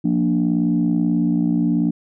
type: chord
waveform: sine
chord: Bb major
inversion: second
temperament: equal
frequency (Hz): 174.61 / 233.1 / 293.7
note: F3 / Bb3 / D4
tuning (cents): 0 / 0 / 0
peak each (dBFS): -19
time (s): 0.04-1.91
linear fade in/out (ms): 10
effects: tanh soft clip ceiling -9 dBFS